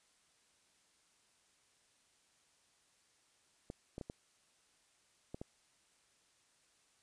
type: clicks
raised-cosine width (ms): 2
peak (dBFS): -30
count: 6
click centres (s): 3.701 / 3.981 / 4.012 / 4.099 / 5.345 / 5.415
effects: white hiss -72 dBFS RMS until 7.02 s + resampled to 22050 Hz